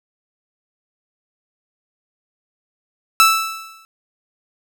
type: tone with exponential decay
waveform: sawtooth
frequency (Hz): 1318.5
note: E6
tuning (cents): 0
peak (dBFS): -3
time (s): 3.2-3.85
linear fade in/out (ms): 0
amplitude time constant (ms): 140
effects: none

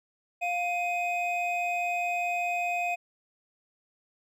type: tone pair together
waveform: triangle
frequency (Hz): 704.1 / 2509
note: F5 / D#7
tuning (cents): +14 / +14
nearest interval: octave + minor seventh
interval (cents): 2200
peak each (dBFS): -27 / -29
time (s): 0.41-2.96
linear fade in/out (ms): 20
effects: none

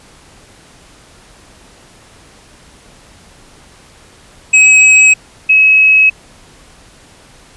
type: tone pair in turn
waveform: square / sine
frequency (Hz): 2551 / 2564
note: D#7 / E7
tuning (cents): +43 / -49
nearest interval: unison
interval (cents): 8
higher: second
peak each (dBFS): -4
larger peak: neither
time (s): 4.53-5.14 / 5.49-6.1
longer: neither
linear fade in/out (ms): 10
effects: pink hiss -42 dBFS RMS until 7.56 s + resampled to 24000 Hz

